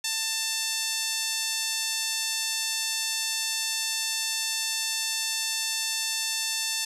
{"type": "tone with band-pass filter", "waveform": "5% pulse", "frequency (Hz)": 890, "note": "A5", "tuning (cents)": 20, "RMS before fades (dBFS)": -29, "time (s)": [0.04, 6.85], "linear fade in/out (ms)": 5, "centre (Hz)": 4900, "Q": 0.66, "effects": []}